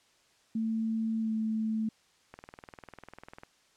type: tone with pitch glide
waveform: sine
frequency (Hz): 223 to 219.7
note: A3 to A3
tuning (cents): +23 to -2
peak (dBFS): -28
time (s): 0.55-1.89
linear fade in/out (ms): 5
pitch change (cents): -25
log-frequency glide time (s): 1.2-1.32
type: click train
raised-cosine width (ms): 0.5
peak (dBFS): -30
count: 23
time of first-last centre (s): 2.34-3.435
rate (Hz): 20.1
effects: white hiss -66 dBFS RMS until 3.76 s + low-pass 7000 Hz 12 dB/octave